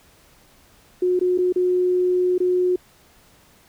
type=tone with dropouts; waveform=sine; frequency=362.4 Hz; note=F#4; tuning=36 cents flat; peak=-16 dBFS; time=1.02-2.76 s; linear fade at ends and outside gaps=5 ms; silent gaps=1.193-1.211 / 1.378-1.385 / 1.525-1.559 / 2.381-2.402 s; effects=pink hiss -54 dBFS RMS until 3.68 s